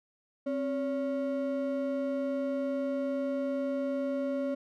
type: ring-modulated tone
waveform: triangle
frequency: 415.3 Hz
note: G#4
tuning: in tune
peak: -24 dBFS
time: 0.46-4.55 s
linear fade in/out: 10 ms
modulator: 150 Hz
effects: none